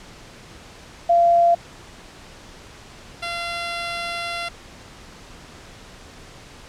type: tone pair in turn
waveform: sine / 10% pulse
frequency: 687 / 687 Hz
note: F5 / F5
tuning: -29 / -29 cents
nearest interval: unison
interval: 0 cents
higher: neither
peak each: -12 / -17 dBFS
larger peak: first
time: 1.09-1.55 / 3.22-4.49 s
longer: second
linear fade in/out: 10 ms
effects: pink hiss -43 dBFS RMS until 6.68 s + low-pass 7000 Hz 12 dB/octave